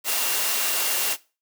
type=tone in noise; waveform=sine; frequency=2770 Hz; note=F7; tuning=15 cents flat; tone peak=-34 dBFS; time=0.04-1.17 s; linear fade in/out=50 ms; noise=white; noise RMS=-24 dBFS; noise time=0.04-1.17 s; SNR=-13 dB; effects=noise-tail reverb RT60 0.3 s tail -19 dB re dry + high-pass 400 Hz 12 dB/octave